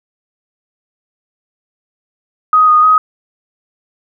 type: tone with pitch steps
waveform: sine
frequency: 1253 / 1234 / 1259 Hz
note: D#6 / D#6 / D#6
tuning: +12 / -15 / +20 cents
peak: -5 dBFS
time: 2.53-2.98 s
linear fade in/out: 2 ms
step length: 150 ms
effects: none